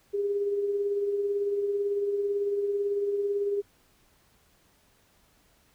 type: tone with tremolo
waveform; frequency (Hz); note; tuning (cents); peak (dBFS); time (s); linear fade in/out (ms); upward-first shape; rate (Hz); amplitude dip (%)
sine; 404.4; G#4; -46; -23; 0.13-3.62; 20; triangle; 18; 45
effects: pink hiss -64 dBFS RMS until 5.74 s